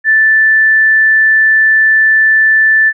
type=tone; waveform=sine; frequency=1760 Hz; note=A6; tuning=in tune; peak=-5 dBFS; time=0.04-2.93 s; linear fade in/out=50 ms; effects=none